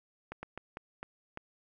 slowing click train, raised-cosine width 0.5 ms, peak -25 dBFS, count 6, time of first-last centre 0.32-1.374 s, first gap 110 ms, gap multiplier 1.33, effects none

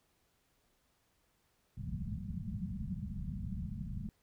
white low-pass noise, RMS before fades -40 dBFS, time 1.77-4.09 s, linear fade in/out 2 ms, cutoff 220 Hz, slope 96 dB/octave, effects pink hiss -75 dBFS RMS until 4.22 s

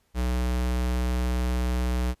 square tone, 61.74 Hz, B1, in tune, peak -24 dBFS, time 0.14-2.15 s, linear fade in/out 50 ms, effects pink hiss -69 dBFS RMS until 2.2 s + resampled to 32000 Hz

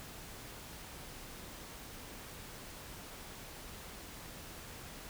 silence, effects pink hiss -49 dBFS RMS until 5.09 s

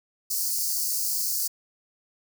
white high-pass noise, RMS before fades -27 dBFS, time 0.3-1.48 s, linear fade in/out 10 ms, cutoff 4400 Hz, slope 96 dB/octave, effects none

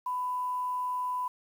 sine tone with quantisation, 998 Hz, B5, 18 cents sharp, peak -29 dBFS, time 0.06-1.28 s, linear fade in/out 5 ms, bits 9, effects none

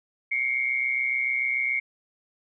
sine tone pair together, 2140 / 2267 Hz, C7 / C#7, +38 / +38 cents, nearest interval minor second, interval 100 cents, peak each -25 / -27 dBFS, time 0.31-1.8 s, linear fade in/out 10 ms, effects none

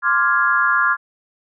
sine chord, D half-diminished seventh, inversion third, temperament equal, 1046.5 / 1174.7 / 1396.9 / 1661.2 Hz, C6 / D6 / F6 / Ab6, 0 / 0 / 0 / 0 cents, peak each -21 / -21 / -17 / -19 dBFS, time 0.02-0.97 s, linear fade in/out 50 ms, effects none

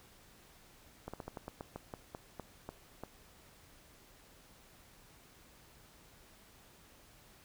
slowing click train, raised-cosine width 1 ms, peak -28 dBFS, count 13, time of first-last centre 1.08-3.036 s, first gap 56 ms, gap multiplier 1.18, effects pink hiss -61 dBFS RMS until 7.44 s

